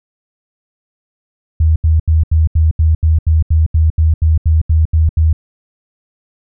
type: tone bursts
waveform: sine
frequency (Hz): 79.4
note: D#2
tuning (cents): +36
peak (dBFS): -7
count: 16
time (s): 1.6-5.33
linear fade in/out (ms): 5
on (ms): 160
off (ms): 78
effects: none